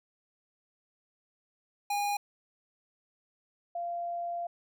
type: tone pair in turn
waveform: square / sine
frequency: 817 / 691.1 Hz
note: G#5 / F5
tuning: -29 / -18 cents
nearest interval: minor third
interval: 289 cents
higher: first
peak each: -29 / -32 dBFS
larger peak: first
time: 1.9-2.17 / 3.75-4.47 s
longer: second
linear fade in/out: 5 ms
effects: none